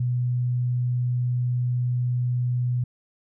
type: tone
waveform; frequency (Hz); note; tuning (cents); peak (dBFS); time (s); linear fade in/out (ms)
sine; 123.47; B2; 0; -21; 0-2.84; 5
effects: none